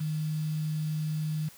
sine tone with quantisation, 154.8 Hz, D#3, 9 cents flat, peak -28 dBFS, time 0-1.49 s, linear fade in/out 10 ms, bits 8, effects white hiss -53 dBFS RMS until 1.57 s

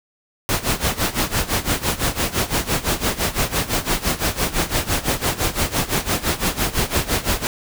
pink noise with tremolo, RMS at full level -18 dBFS, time 0.49-7.47 s, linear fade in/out 0 ms, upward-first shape sine, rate 5.9 Hz, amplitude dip 85%, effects none

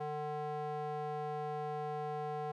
square tone with band-pass filter, 150 Hz, D3, 37 cents sharp, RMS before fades -39 dBFS, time 0-2.52 s, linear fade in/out 10 ms, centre 670 Hz, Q 2.5, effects none

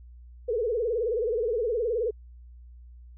sine tone with vibrato, 458.4 Hz, A#4, 29 cents flat, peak -24 dBFS, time 0.48-2.11 s, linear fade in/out 10 ms, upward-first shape sine, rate 19 Hz, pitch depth 150 cents each way, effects added 60 Hz sine -45 dBFS peak until 3.17 s

